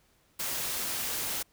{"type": "noise", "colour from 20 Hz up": "white", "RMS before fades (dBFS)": -33, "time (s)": [0.39, 1.43], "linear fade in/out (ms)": 10, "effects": ["pink hiss -67 dBFS RMS until 1.52 s"]}